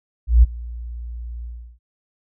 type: tone with ADSR envelope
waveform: sine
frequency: 58.8 Hz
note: A#1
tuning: 16 cents sharp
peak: -5 dBFS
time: 0.27-1.79 s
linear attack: 160 ms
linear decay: 22 ms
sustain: -23 dB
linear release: 350 ms
effects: none